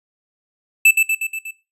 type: tone with echo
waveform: square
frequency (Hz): 2637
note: E7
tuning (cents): 0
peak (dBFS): -8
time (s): 0.85-0.91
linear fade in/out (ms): 5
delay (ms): 120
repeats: 5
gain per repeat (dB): -4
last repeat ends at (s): 1.51
effects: noise-tail reverb RT60 0.3 s tail -18 dB re dry + resampled to 32000 Hz